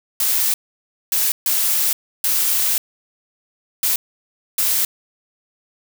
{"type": "noise bursts at uneven times", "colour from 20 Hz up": "blue", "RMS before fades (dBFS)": -18, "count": 6, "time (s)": [[0.2, 0.54], [1.12, 1.32], [1.46, 1.93], [2.24, 2.78], [3.83, 3.96], [4.58, 4.85]], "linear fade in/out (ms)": 2, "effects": []}